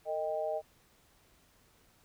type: tone with amplitude modulation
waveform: sine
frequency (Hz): 622.3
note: D#5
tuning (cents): 0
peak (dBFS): -27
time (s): 0.05-0.62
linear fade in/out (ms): 50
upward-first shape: sine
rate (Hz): 169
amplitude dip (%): 95
effects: pink hiss -66 dBFS RMS until 2.04 s